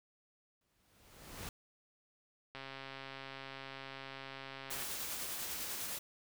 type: noise with exponential growth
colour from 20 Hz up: pink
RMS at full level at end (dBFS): -43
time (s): 0.61-1.49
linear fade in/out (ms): 2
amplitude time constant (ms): 190
type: click train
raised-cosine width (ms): 0.3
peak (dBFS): -30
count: 308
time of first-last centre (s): 2.55-4.824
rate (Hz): 135
type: noise with tremolo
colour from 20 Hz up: white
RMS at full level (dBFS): -40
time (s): 4.7-5.99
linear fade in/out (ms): 10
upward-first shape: triangle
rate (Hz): 10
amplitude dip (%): 30
effects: none